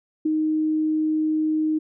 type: tone with ADSR envelope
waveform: sine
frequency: 311.1 Hz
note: D#4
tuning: in tune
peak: -16 dBFS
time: 0.25-1.79 s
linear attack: 10 ms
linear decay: 5 ms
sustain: -3 dB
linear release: 14 ms
effects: none